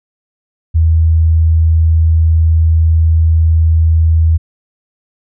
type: tone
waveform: sine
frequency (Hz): 80.9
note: E2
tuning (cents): -32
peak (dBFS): -6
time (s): 0.74-4.38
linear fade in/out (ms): 20
effects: none